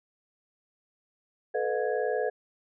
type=tone cluster; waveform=sine; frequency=434.6 / 495.2 / 610 / 715 / 1664 Hz; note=A4 / B4 / D#5 / F5 / G#6; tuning=-21 / +5 / -34 / +41 / +3 cents; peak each=-30 / -30 / -34 / -34 / -38 dBFS; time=1.54-2.3 s; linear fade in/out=10 ms; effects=none